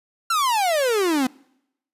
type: exponential sweep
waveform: 45% pulse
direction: down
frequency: 1396.9 to 246.9 Hz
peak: -18 dBFS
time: 0.3-1.27 s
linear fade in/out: 5 ms
effects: noise-tail reverb RT60 0.8 s tail -25 dB re dry + resampled to 32000 Hz